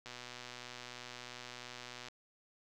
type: click train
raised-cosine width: 0.2 ms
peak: -29 dBFS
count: 250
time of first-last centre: 0.06-2.084 s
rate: 123 Hz
effects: none